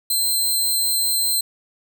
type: tone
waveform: 10% pulse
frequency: 4115 Hz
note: C8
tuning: 30 cents flat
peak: -11 dBFS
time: 0.1-1.41 s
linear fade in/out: 5 ms
effects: none